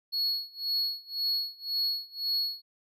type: tone with tremolo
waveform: triangle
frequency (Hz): 4352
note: C#8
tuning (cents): -33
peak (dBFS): -24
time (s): 0.12-2.62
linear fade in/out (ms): 20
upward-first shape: sine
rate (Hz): 1.9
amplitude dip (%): 95
effects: none